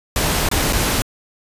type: noise with dropouts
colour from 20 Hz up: pink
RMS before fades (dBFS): -18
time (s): 0.16-1.02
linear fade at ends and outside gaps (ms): 1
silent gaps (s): 0.488-0.514 / 0.726-0.731
effects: resampled to 32000 Hz